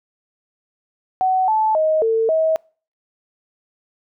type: tone with pitch steps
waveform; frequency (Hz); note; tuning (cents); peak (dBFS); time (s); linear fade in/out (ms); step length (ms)
sine; 750 / 871 / 627 / 449.3 / 639; F#5 / A5 / D#5 / A4 / D#5; +23 / -18 / +13 / +36 / +46; -14; 1.21-2.56; 0; 270
effects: noise-tail reverb RT60 0.4 s tail -26 dB re dry

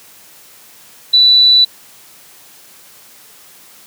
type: tone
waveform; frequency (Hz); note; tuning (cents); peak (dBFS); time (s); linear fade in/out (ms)
sine; 3966; B7; +7; -5; 1.13-1.65; 10
effects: white hiss -42 dBFS RMS until 3.86 s + high-pass 100 Hz 12 dB/octave

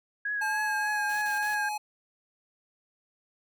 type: tone with vibrato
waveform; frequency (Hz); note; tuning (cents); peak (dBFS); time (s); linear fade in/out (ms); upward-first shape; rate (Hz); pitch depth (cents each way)
sine; 1644; G#6; -18; -28; 0.25-1.69; 5; triangle; 3.4; 48
type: tone with pitch glide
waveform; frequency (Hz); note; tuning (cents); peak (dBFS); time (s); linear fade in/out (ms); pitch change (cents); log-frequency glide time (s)
square; 860 to 843.8; A5 to G#5; -40 to +27; -31; 0.41-1.78; 10; -33; 0.63-0.98
type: noise bursts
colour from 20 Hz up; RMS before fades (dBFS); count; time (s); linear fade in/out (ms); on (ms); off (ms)
white; -46; 3; 1.09-1.55; 5; 130; 35
effects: none

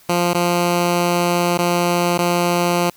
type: tone with dropouts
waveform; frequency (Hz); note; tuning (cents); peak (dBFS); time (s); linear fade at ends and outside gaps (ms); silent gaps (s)
10% pulse; 174.61; F3; 0; -7; 0.09-2.9; 5; 0.334-0.346 / 1.576-1.587 / 2.178-2.187
effects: white hiss -50 dBFS RMS until 2.96 s

